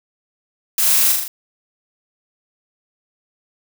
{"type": "noise with echo", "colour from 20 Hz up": "blue", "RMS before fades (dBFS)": -17, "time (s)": [0.78, 1.12], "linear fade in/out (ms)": 2, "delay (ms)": 40, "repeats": 4, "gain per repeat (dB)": -3, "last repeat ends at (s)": 1.28, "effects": []}